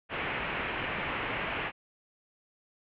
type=low-pass noise; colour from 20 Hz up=white; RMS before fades=-34 dBFS; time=0.09-1.72 s; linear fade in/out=50 ms; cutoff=2800 Hz; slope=48 dB/octave; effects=none